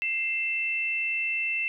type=tone pair together; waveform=sine; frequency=2100 / 2669 Hz; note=C7 / E7; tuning=+6 / +21 cents; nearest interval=major third; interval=415 cents; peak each=-33 / -26 dBFS; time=0.02-1.68 s; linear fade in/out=0 ms; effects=none